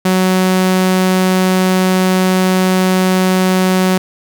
sawtooth tone, 185.9 Hz, F#3, 8 cents sharp, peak -6 dBFS, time 0.05-3.98 s, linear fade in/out 5 ms, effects none

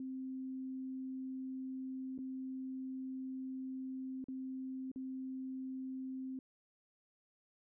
sine tone with dropouts, 261.6 Hz, C4, in tune, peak -40 dBFS, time 0-6.39 s, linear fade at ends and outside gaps 2 ms, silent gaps 2.179-2.188 / 4.242-4.284 / 4.916-4.959 s, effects none

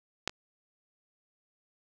clicks, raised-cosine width 0.2 ms, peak -10 / -25 dBFS, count 2, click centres 0.276 / 0.295 s, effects none

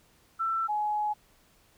sine tone pair in turn, 1336 / 841.6 Hz, E6 / G#5, +23 / +23 cents, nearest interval minor sixth, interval 800 cents, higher first, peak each -26 dBFS, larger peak neither, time 0.39-0.68 / 0.68-1.14 s, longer second, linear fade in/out 20 ms, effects pink hiss -63 dBFS RMS until 1.77 s

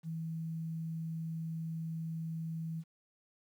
sine tone with quantisation, 162.5 Hz, E3, 24 cents flat, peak -36 dBFS, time 0.03-2.84 s, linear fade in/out 50 ms, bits 11, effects none

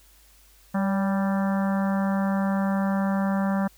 harmonic tone with a mistuned harmonic, 196 Hz, G3, in tune, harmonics 1 / 3 / 4 / 5 / 6 / 7 / 8 / 9, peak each -22 / -32 / -34 / -36 / -38 / -39 / -40 / -41 dBFS, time 0.74-3.68 s, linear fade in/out 10 ms, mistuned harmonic 3, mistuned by -35 cents, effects added 50 Hz sine -56 dBFS peak until 3.77 s + white hiss -57 dBFS RMS until 3.77 s

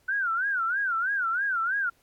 sine tone with vibrato, 1480 Hz, F#6, in tune, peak -24 dBFS, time 0.08-1.9 s, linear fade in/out 10 ms, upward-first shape sine, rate 3.1 Hz, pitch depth 190 cents each way, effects pink hiss -66 dBFS RMS until 2.02 s + AAC 64 kbps

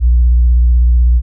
sine tone with vibrato, 60 Hz, B1, 49 cents flat, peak -4 dBFS, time 0-1.22 s, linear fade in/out 50 ms, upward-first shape sine, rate 16 Hz, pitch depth 59 cents each way, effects tanh soft clip ceiling -3 dBFS

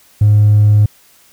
sine tone with hard clipping, 104.7 Hz, G#2, 15 cents sharp, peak -6 dBFS, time 0.21-0.86 s, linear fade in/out 5 ms, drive 1 dB, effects white hiss -48 dBFS RMS until 1.32 s

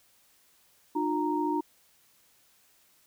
sine tone cluster, 302.1 / 355.9 / 930 Hz, D4 / F4 / A#5, +49 / +33 / -4 cents, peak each -29 / -32 / -30 dBFS, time 0.95-1.61 s, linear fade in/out 10 ms, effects white hiss -64 dBFS RMS until 3.06 s

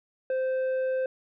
triangle tone with tanh clipping, 520 Hz, C5, 11 cents flat, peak -26 dBFS, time 0.3-1.06 s, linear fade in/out 2 ms, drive 10 dB, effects none

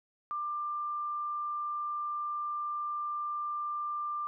sine tone, 1189 Hz, D6, 21 cents sharp, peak -32 dBFS, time 0.31-4.27 s, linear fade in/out 0 ms, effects none

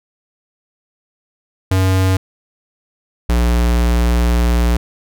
square tone pair in turn, 94.2 / 59.34 Hz, F#2 / A#1, +32 / +31 cents, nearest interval minor sixth, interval 801 cents, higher first, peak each -12 dBFS, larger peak neither, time 1.71-2.17 / 3.29-4.77 s, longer second, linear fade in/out 5 ms, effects none

